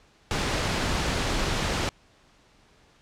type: noise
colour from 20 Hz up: pink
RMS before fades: -26 dBFS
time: 0.31-1.89 s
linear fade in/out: 0 ms
effects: pink hiss -59 dBFS RMS until 3.01 s + low-pass 6000 Hz 12 dB/octave